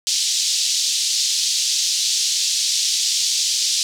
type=band-pass noise; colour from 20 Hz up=white; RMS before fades=-20 dBFS; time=0.07-3.83 s; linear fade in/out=0 ms; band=3600 to 6600 Hz; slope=24 dB/octave; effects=none